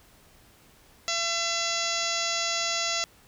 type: harmonic tone with a mistuned harmonic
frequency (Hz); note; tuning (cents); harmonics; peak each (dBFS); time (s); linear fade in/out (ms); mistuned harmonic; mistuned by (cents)
675; E5; +41; 1 / 2 / 3 / 4 / 5 / 6 / 7 / 8 / 9 / 10; -35 / -35 / -35 / -35 / -35 / -35 / -35 / -35 / -35 / -35; 1.08-3.04; 0; 9; +31
effects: pink hiss -57 dBFS RMS until 3.27 s